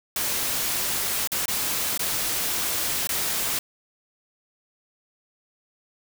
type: noise with dropouts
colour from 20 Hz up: white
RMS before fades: -26 dBFS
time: 0.16-3.59 s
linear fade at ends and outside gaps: 2 ms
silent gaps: 1.274-1.318 / 1.457-1.481 / 1.976-1.993 / 3.072-3.091 s
effects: none

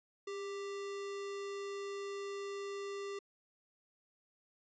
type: tone with sample-and-hold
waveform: sine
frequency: 400.5 Hz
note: G4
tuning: 37 cents sharp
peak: -39 dBFS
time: 0.27-3.19 s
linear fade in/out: 5 ms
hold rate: 1575 Hz
effects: resampled to 16000 Hz

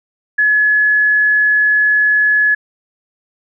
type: tone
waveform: sine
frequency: 1701 Hz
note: G#6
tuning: 41 cents sharp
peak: -9 dBFS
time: 0.38-2.55 s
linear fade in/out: 10 ms
effects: none

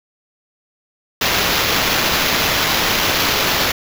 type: noise with sample-and-hold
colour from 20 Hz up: white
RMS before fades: -17 dBFS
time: 1.21-3.72 s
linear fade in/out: 5 ms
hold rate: 8820 Hz
effects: none

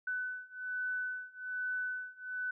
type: beating tone pair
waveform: sine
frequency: 1500 / 1501.2 Hz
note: F#6 / F#6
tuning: +23 / +25 cents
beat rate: 1.2 Hz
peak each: -39 / -38 dBFS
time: 0.07-2.51 s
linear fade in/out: 5 ms
effects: none

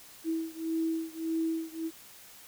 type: beating tone pair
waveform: sine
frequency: 324.3 / 326 Hz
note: E4 / E4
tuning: -28 / -19 cents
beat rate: 1.7 Hz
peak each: -32 / -33 dBFS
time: 0.24-1.91 s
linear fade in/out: 50 ms
effects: white hiss -52 dBFS RMS until 2.47 s

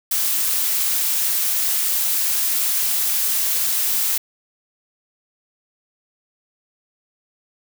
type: noise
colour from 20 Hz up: blue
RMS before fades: -20 dBFS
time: 0.11-4.18 s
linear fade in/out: 5 ms
effects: none

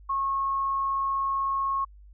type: tone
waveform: sine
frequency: 1091 Hz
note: C#6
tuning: 28 cents flat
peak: -24 dBFS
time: 0.09-1.85 s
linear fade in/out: 10 ms
effects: added 50 Hz sine -47 dBFS peak until 2.13 s

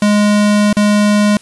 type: tone with dropouts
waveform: square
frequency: 207.7 Hz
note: G#3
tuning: in tune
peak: -9 dBFS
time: 0.02-1.37 s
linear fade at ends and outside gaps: 2 ms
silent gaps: 0.729-0.768 s
effects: white hiss -42 dBFS RMS until 1.41 s + resampled to 24000 Hz

